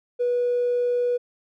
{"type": "tone with tanh clipping", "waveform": "triangle", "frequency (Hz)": 487.7, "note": "B4", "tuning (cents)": -22, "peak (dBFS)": -19, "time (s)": [0.19, 1.18], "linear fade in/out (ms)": 20, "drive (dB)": 1, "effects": []}